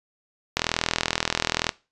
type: click train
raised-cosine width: 0.2 ms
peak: -3 dBFS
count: 47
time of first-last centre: 0.57-1.692 s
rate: 41 Hz
effects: noise-tail reverb RT60 0.3 s tail -21 dB re dry + resampled to 24000 Hz